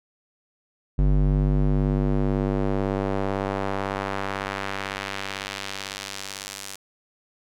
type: tone with band-pass filter sweep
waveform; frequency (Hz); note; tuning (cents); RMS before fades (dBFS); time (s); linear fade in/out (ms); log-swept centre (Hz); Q
square; 49; G1; 0; -25; 0.98-6.76; 10; 110 to 8000; 0.8
effects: none